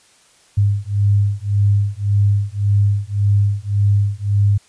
sine beating tone pair, 100.6 / 102.4 Hz, G2 / G#2, +45 / -24 cents, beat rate 1.8 Hz, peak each -16 dBFS, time 0.57-4.58 s, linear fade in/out 10 ms, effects white hiss -52 dBFS RMS until 4.68 s + resampled to 22050 Hz

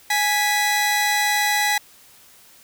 sawtooth tone pair together, 831 / 1972.2 Hz, G#5 / B6, +1 / -3 cents, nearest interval octave + minor third, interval 1496 cents, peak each -17 dBFS, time 0.1-1.78 s, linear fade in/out 5 ms, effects white hiss -50 dBFS RMS until 2.63 s

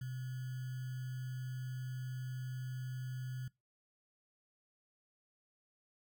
sine tone with sample-and-hold, 127.7 Hz, C3, 42 cents flat, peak -39 dBFS, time 0.01-3.48 s, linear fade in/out 5 ms, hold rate 1575 Hz, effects noise-tail reverb RT60 0.2 s tail -21 dB re dry

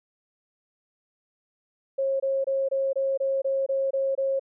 sine tone bursts, 541 Hz, C#5, 42 cents flat, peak -22 dBFS, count 10, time 1.98-4.396 s, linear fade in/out 10 ms, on 220 ms, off 24 ms, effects none

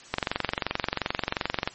click train, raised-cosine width 0.3 ms, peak -8 dBFS, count 36, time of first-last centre 0.14-1.675 s, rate 22.8 Hz, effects white hiss -48 dBFS RMS until 1.74 s + MP3 32 kbps

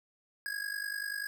square tone with amplitude modulation, 1652 Hz, G#6, 10 cents flat, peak -32 dBFS, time 0.46-1.27 s, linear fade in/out 0 ms, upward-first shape sine, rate 50.2 Hz, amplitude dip 80%, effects none

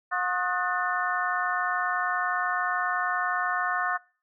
sine tone cluster, 721 / 1079 / 1252 / 1478 / 1786 Hz, F#5 / C#6 / D#6 / F#6 / A6, -45 / -47 / +10 / -2 / +25 cents, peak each -31 dBFS, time 0.11-3.98 s, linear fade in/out 20 ms, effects noise-tail reverb RT60 0.4 s tail -25 dB re dry

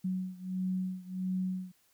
sine beating tone pair, 185 / 186.5 Hz, F#3 / F#3, 0 / +14 cents, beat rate 1.5 Hz, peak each -34 / -36 dBFS, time 0.04-1.72 s, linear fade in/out 10 ms, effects white hiss -69 dBFS RMS until 1.93 s

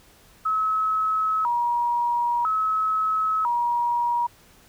sine tone with vibrato, 1108.7 Hz, C#6, in tune, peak -20 dBFS, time 0.45-4.27 s, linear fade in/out 10 ms, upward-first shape square, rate 0.5 Hz, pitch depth 260 cents each way, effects pink hiss -54 dBFS RMS until 4.68 s

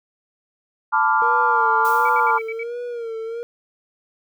sine chord, B half-diminished seventh, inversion third, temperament equal with one note detuned, 880 / 1001 / 1174.7 / 1396.9 Hz, A5 / B5 / D6 / F6, 0 / +23 / 0 / 0 cents, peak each -19 / -22 / -21 / -20 dBFS, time 0.92-2.39 s, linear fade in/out 20 ms
triangle tone with vibrato, 466.2 Hz, A#4, in tune, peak -24 dBFS, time 1.22-3.43 s, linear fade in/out 0 ms, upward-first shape sine, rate 1.4 Hz, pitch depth 74 cents each way
blue noise with exponential decay, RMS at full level -33 dBFS, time 1.85-2.64 s, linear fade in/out 0 ms, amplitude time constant 170 ms
sine tone bursts, 2285 Hz, D7, 48 cents flat, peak -28 dBFS, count 6, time 2.05-2.634 s, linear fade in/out 5 ms, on 44 ms, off 64 ms
effects none

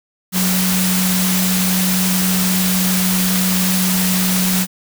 sine tone in noise, 185 Hz, F#3, in tune, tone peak -16 dBFS, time 0.32-4.67 s, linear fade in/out 50 ms, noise white, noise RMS -19 dBFS, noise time 0.32-4.67 s, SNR 0 dB, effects none

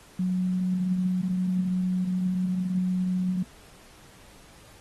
sine tone, 183.3 Hz, F#3, 16 cents flat, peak -23 dBFS, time 0.19-3.43 s, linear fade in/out 5 ms, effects pink hiss -53 dBFS RMS until 4.8 s + AAC 32 kbps

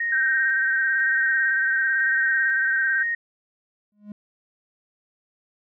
sine tone with tremolo, 1864.7 Hz, A#6, in tune, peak -22 dBFS, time 0-3.15 s, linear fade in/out 5 ms, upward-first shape square, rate 1 Hz, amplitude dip 25%
sine tone with vibrato, 1561 Hz, G6, 8 cents flat, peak -20 dBFS, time 0.12-3.03 s, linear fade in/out 5 ms, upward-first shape square, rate 18 Hz, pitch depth 28 cents each way
triangle tone with exponential growth, 207.7 Hz, G#3, in tune, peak -29 dBFS, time 3.92-4.12 s, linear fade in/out 2 ms, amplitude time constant 42 ms
effects none

